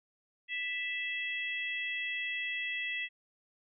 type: harmonic tone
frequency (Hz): 659.3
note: E5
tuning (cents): 0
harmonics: 3 / 4 / 5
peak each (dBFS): -36 / -37 / -42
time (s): 0.48-3.09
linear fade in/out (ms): 50
effects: none